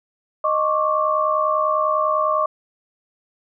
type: tone cluster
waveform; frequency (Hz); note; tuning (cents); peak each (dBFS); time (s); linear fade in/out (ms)
sine; 619 / 1091 / 1161; D#5 / C#6 / D6; -9 / -28 / -20; -21; 0.44-2.46; 5
effects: none